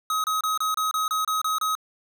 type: tone bursts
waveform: square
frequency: 1268 Hz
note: D#6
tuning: 32 cents sharp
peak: -23 dBFS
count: 10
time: 0.1-1.752 s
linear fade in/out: 2 ms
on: 140 ms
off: 28 ms
effects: none

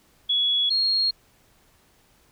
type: tone pair in turn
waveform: sine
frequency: 3375 / 4268 Hz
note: G#7 / C8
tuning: +27 / +34 cents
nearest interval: major third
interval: 407 cents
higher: second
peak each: -19 dBFS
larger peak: neither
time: 0.29-0.7 / 0.7-1.11 s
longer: neither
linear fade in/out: 10 ms
effects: pink hiss -60 dBFS RMS until 2.31 s

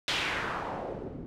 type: noise with low-pass filter sweep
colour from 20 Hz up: white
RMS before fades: -34 dBFS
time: 0.08-1.26 s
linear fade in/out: 0 ms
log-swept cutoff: 3700 to 240 Hz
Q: 1.7
effects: none

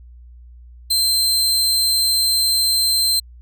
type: tone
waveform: sawtooth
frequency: 4122 Hz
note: C8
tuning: 27 cents flat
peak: -12 dBFS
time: 0.9-3.2 s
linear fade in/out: 10 ms
effects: added 60 Hz sine -39 dBFS peak until 3.41 s

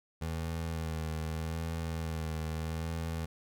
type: tone with vibrato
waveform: 25% pulse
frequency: 80.6 Hz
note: E2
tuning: 38 cents flat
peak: -30 dBFS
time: 0.21-3.26 s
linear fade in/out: 10 ms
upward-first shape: sine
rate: 0.8 Hz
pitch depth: 33 cents each way
effects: none

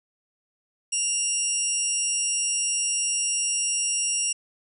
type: tone cluster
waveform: sine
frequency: 2783 / 5620 / 7800 / 9020 Hz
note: F7 / F8 / B8 / C#9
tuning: -7 / +10 / -23 / +29 cents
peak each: -30 / -28 / -27 / -29 dBFS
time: 0.92-4.33 s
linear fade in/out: 10 ms
effects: none

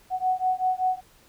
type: beating tone pair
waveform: sine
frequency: 740 / 745.2 Hz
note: F#5 / F#5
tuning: 0 / +12 cents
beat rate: 5.2 Hz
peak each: -25 / -25 dBFS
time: 0.1-1.01 s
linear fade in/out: 50 ms
effects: pink hiss -57 dBFS RMS until 1.28 s

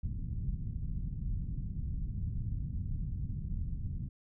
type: low-pass noise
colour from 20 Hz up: pink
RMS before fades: -36 dBFS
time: 0.03-4.09 s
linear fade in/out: 5 ms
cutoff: 170 Hz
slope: 24 dB/octave
effects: none

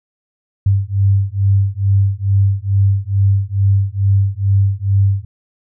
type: beating tone pair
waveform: sine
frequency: 97.5 / 99.8 Hz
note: G2 / G2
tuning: -9 / +32 cents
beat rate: 2.3 Hz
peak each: -14 dBFS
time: 0.66-5.25 s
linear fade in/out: 5 ms
effects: none

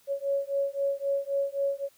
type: beating tone pair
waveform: sine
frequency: 554.4 / 558.2 Hz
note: C#5 / C#5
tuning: 0 / +12 cents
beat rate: 3.8 Hz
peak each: -29 dBFS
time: 0.07-1.89 s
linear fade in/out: 50 ms
effects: white hiss -62 dBFS RMS until 1.97 s

